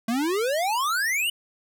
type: exponential sweep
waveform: square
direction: up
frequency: 220 to 3015 Hz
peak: -23 dBFS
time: 0.08-1.3 s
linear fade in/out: 5 ms
effects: none